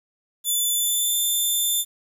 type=tone with pitch glide; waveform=5% pulse; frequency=3497 to 3550 Hz; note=A7 to A7; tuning=-11 to +15 cents; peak=-13 dBFS; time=0.44-1.85 s; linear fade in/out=50 ms; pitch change=+26 cents; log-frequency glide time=0.74-1.17 s; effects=9-bit